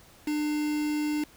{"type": "tone with quantisation", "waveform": "triangle", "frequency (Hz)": 300, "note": "D4", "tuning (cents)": 37, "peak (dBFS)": -24, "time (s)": [0.27, 1.24], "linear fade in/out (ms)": 5, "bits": 6, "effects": ["pink hiss -55 dBFS RMS until 1.36 s"]}